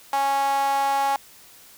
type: tone with high-pass filter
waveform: sawtooth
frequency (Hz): 276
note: C#4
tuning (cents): -7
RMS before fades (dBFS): -22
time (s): 0.13-1.16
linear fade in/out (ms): 0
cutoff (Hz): 850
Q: 6.4
effects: white hiss -49 dBFS RMS until 1.77 s